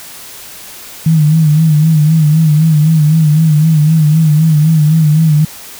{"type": "tone with vibrato", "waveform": "sine", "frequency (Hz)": 155.56, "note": "D#3", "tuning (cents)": 0, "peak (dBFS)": -5, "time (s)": [1.06, 5.45], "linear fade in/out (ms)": 5, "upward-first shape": "sine", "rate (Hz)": 3.9, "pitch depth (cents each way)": 76, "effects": ["white hiss -31 dBFS RMS until 5.79 s"]}